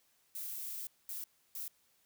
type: noise bursts at uneven times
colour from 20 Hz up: violet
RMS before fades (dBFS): -42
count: 3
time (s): 0.35-0.87 / 1.09-1.24 / 1.55-1.68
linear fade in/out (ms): 2
effects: white hiss -72 dBFS RMS until 2.05 s